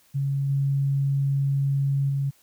sine tone with level steps, 138.59 Hz, C#3, in tune, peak -22 / -20 / -22 dBFS, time 0.14-2.31 s, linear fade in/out 20 ms, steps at 0.49 / 2.09 s, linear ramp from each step 10 ms, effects white hiss -60 dBFS RMS until 2.42 s

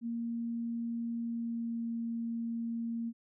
sine tone with pitch glide, 232.9 to 231.2 Hz, A#3 to A#3, -1 to -14 cents, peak -33 dBFS, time 0.01-3.13 s, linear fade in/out 50 ms, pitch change -13 cents, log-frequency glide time 1.19-1.9 s, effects none

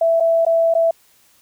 sine tone with dropouts, 662 Hz, E5, 7 cents sharp, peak -12 dBFS, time 0.01-0.91 s, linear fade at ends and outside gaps 5 ms, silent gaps 0.2-0.205 / 0.451-0.464 / 0.74-0.75 s, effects white hiss -55 dBFS RMS until 1.41 s

